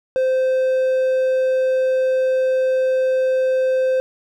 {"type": "tone", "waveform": "triangle", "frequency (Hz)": 519, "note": "C5", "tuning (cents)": -14, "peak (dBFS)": -13, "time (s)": [0.16, 4], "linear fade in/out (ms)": 0, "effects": []}